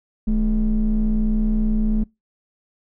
triangle ring-modulated tone, 92.5 Hz, F#2, in tune, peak -10 dBFS, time 0.27-2.04 s, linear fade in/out 10 ms, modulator 123 Hz, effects noise-tail reverb RT60 0.2 s tail -25 dB re dry + tanh soft clip ceiling -10 dBFS

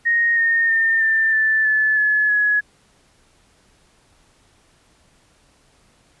sine tone with pitch steps, 1864.7 / 1838 / 1811.6 / 1785.6 / 1760 / 1734.8 / 1709.9 / 1685.4 Hz, A#6 / A#6 / A#6 / A6 / A6 / A6 / A6 / G#6, 0 / -25 / -50 / +25 / 0 / -25 / -50 / +25 cents, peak -14 dBFS, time 0.05-2.61 s, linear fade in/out 20 ms, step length 320 ms, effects pink hiss -57 dBFS RMS until 6.2 s + resampled to 24000 Hz

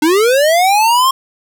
square linear sweep, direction up, 293.7 to 1081 Hz, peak -9 dBFS, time 0.02-1.11 s, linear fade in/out 5 ms, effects none

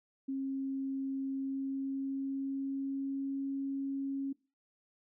sine tone with pitch glide, 270 to 273.8 Hz, C#4 to C#4, -45 to -21 cents, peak -33 dBFS, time 0.28-4.33 s, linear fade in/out 10 ms, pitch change +24 cents, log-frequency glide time 1.34-3.43 s, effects noise-tail reverb RT60 0.3 s tail -21 dB re dry

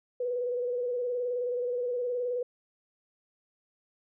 sine tone with vibrato, 491 Hz, B4, 10 cents flat, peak -28 dBFS, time 0.2-2.43 s, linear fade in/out 5 ms, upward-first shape square, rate 19 Hz, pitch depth 32 cents each way, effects none

